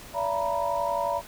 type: tone cluster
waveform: sine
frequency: 575 / 674 / 929 / 980 Hz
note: D5 / E5 / A#5 / B5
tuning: -37 / +38 / -6 / -14 cents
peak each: -30 dBFS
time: 0.13-1.22 s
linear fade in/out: 50 ms
effects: pink hiss -45 dBFS RMS until 1.27 s